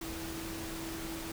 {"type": "tone in noise", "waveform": "sine", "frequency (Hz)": 327.6, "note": "E4", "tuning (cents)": -11, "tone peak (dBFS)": -41, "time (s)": [0.01, 1.32], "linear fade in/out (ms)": 5, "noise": "pink", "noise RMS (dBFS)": -42, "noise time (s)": [0.01, 1.32], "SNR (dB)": -2, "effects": []}